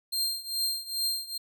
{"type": "tone with tremolo", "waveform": "sawtooth", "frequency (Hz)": 4186, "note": "C8", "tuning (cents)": 0, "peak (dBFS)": -22, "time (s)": [0.12, 1.38], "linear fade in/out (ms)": 10, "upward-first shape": "triangle", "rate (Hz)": 2.4, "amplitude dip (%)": 90, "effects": []}